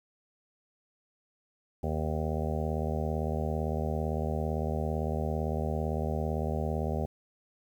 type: harmonic tone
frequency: 77.78 Hz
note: D#2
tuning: in tune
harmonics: 1 / 2 / 3 / 5 / 6 / 7 / 8 / 9 / 10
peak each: -32 / -35 / -37 / -39 / -40 / -40 / -41 / -42 / -42 dBFS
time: 1.83-7.06 s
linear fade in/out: 5 ms
effects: 10-bit